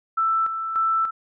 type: tone with tremolo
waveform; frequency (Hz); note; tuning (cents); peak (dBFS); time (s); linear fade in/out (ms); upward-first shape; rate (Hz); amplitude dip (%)
sine; 1326; E6; +10; -18; 0.17-1.11; 10; square; 1.7; 55
effects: none